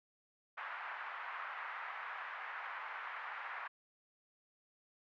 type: band-pass noise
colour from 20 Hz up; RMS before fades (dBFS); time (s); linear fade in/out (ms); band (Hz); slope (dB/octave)
pink; -45; 0.57-3.68; 10; 940 to 2000; 24
effects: none